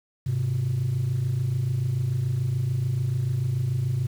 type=tone pair together; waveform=sine; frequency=102.91 / 129.8 Hz; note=G#2 / C3; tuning=-15 / -13 cents; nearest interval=major third; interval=402 cents; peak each=-26 / -22 dBFS; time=0.26-4.07 s; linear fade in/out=10 ms; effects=tanh soft clip ceiling -19 dBFS + 8-bit